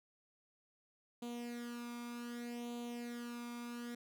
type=tone with flanger; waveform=sawtooth; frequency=239 Hz; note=A#3; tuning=43 cents sharp; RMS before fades=-45 dBFS; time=1.22-3.95 s; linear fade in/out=5 ms; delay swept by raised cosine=0.28 to 0.85 ms; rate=0.65 Hz; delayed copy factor=+0.7; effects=none